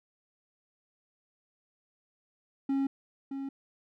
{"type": "tone with echo", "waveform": "triangle", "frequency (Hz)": 273, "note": "C#4", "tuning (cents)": -26, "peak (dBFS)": -24, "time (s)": [2.69, 2.87], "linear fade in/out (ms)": 5, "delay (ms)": 620, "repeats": 1, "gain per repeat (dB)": -8, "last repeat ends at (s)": 3.49, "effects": []}